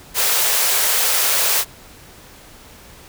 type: high-pass noise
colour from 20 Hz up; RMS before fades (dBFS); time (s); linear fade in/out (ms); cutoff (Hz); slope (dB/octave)
white; -17; 0.14-1.65; 50; 390; 96
effects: pink hiss -43 dBFS RMS until 3.08 s